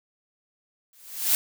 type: noise with exponential growth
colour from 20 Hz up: blue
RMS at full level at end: -18 dBFS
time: 0.93-1.35 s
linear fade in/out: 1 ms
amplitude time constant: 90 ms
effects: none